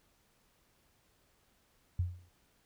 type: tone with exponential decay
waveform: sine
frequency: 88.8 Hz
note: F2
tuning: 29 cents sharp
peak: -26 dBFS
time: 1.99-2.29 s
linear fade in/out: 5 ms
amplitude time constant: 65 ms
effects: pink hiss -71 dBFS RMS until 2.65 s